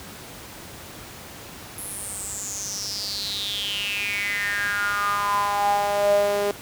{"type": "tone with high-pass filter sweep", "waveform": "sawtooth", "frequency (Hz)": 203.6, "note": "G#3", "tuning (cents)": -34, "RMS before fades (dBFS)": -25, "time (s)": [1.78, 6.51], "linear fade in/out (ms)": 0, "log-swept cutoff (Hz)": [11000, 470], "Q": 8.4, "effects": ["pink hiss -40 dBFS RMS until 6.61 s", "high-pass 60 Hz 12 dB/octave"]}